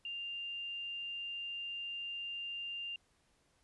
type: tone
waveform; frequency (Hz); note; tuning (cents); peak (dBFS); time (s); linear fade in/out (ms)
sine; 2794; F7; 0; -39; 0.05-2.96; 2
effects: pink hiss -73 dBFS RMS until 3.63 s + resampled to 24000 Hz